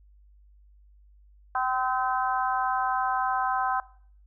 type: harmonic tone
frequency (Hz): 256.6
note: C4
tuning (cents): -34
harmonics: 3 / 4 / 5 / 6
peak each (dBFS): -27 / -29 / -31 / -33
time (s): 1.55-3.8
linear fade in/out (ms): 2
effects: noise-tail reverb RT60 0.5 s tail -19 dB re dry + added 50 Hz sine -53 dBFS peak until 4.26 s